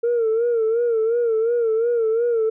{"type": "tone with vibrato", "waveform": "sine", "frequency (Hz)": 459.5, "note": "A#4", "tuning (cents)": -25, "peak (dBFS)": -15, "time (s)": [0.03, 2.5], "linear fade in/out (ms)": 10, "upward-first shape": "sine", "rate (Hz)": 2.8, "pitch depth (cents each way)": 79, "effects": ["tanh soft clip ceiling -14 dBFS"]}